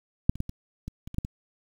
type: clicks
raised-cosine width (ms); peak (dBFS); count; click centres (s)
5; -6 / -27 / -15 / -23 / -22 / -27 / -27 / -13 / -20; 9; 0.295 / 0.356 / 0.404 / 0.494 / 0.88 / 1.075 / 1.144 / 1.184 / 1.249
effects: 8-bit